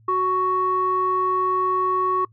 square tone with low-pass filter, 370.9 Hz, F#4, 4 cents sharp, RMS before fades -21 dBFS, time 0.08-2.25 s, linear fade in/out 5 ms, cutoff 1100 Hz, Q 6.7, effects noise-tail reverb RT60 0.1 s tail -25 dB re dry + added 111 Hz sine -51 dBFS peak until 2.32 s

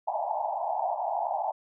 white band-pass noise, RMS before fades -30 dBFS, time 0.07-1.52 s, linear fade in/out 10 ms, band 630 to 920 Hz, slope 96 dB/octave, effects none

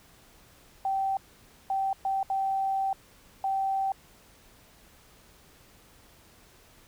sine tone bursts at uneven times, 776 Hz, G5, 18 cents flat, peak -25 dBFS, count 5, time 0.85-1.17 / 1.7-1.93 / 2.05-2.23 / 2.3-2.93 / 3.44-3.92 s, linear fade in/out 2 ms, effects pink hiss -57 dBFS RMS until 6.87 s

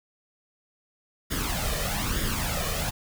pink noise with flanger, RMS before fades -28 dBFS, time 1.3-2.91 s, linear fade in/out 20 ms, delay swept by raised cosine 0.58 to 1.68 ms, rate 1.1 Hz, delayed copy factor +0.65, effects none

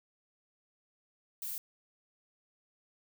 violet noise, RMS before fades -39 dBFS, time 1.42-1.58 s, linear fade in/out 0 ms, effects none

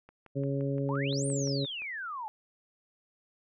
click train, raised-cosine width 0.5 ms, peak -37 dBFS, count 11, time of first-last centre 0.09-1.82 s, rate 5.78 Hz
harmonic tone, 138.59 Hz, C#3, in tune, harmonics 1 / 2 / 3 / 4, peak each -31 / -34 / -36 / -37 dBFS, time 0.35-1.66 s, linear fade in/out 20 ms
sine exponential two-way sweep, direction up then down, 830 to 9280 to 830 Hz, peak -35 dBFS, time 0.89-2.28 s, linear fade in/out 0 ms, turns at 1.26 s
effects none

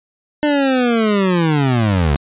25% pulse linear sweep, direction down, 301.1 to 66.7 Hz, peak -9 dBFS, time 0.43-2.16 s, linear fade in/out 0 ms, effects resampled to 8000 Hz

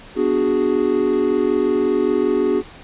triangle chord, G# half-diminished seventh, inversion first, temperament equal, 246.9 / 293.7 / 370 / 415.3 Hz, B3 / D4 / F#4 / G#4, 0 / 0 / 0 / 0 cents, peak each -22 / -20 / -17 / -18 dBFS, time 0.15-2.63 s, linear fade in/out 50 ms, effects pink hiss -41 dBFS RMS until 2.83 s + resampled to 8000 Hz

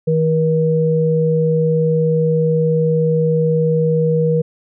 sine tone pair together, 159.5 / 478.4 Hz, D#3 / A#4, +43 / +45 cents, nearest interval octave + perfect fifth, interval 1902 cents, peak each -15 dBFS, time 0.07-4.42 s, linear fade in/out 10 ms, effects none

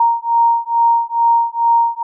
sine beating tone pair, 930 / 932.3 Hz, A#5 / A#5, -4 / 0 cents, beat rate 2.3 Hz, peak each -14 dBFS, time 0-2.03 s, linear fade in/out 5 ms, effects none

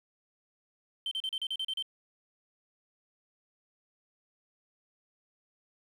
sine tone bursts, 3110 Hz, G7, 14 cents flat, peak -29 dBFS, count 9, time 1.06-1.825 s, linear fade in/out 2 ms, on 53 ms, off 36 ms, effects tanh soft clip ceiling -29 dBFS + 10-bit

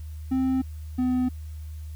triangle tone pair in turn, 261.6 / 252.8 Hz, C4 / B3, 0 / +41 cents, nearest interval minor second, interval 59 cents, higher first, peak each -19 dBFS, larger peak neither, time 0.31-0.62 / 0.98-1.29 s, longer neither, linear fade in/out 10 ms, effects added 77 Hz sine -34 dBFS peak until 1.95 s + white hiss -58 dBFS RMS until 1.95 s

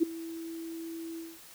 sine tone with ADSR envelope, 329.6 Hz, E4, in tune, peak -18 dBFS, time 0-1.39 s, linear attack 29 ms, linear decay 8 ms, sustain -19 dB, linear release 210 ms, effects white hiss -52 dBFS RMS until 1.54 s

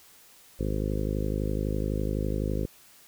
harmonic tone, 51.91 Hz, G#1, in tune, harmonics 1 / 2 / 3 / 4 / 5 / 6 / 7 / 8 / 9 / 10, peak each -30 / -33 / -35 / -36 / -37 / -38 / -38 / -39 / -40 / -40 dBFS, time 0.59-2.66 s, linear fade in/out 10 ms, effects white hiss -55 dBFS RMS until 3.07 s

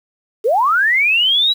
sine linear sweep, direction up, 392 to 3951 Hz, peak -11 dBFS, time 0.44-1.54 s, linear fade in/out 20 ms, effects 7-bit

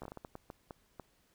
slowing click train, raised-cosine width 1 ms, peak -30 dBFS, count 11, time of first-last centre 0.02-0.997 s, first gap 14 ms, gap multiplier 1.4, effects pink hiss -71 dBFS RMS until 1.34 s

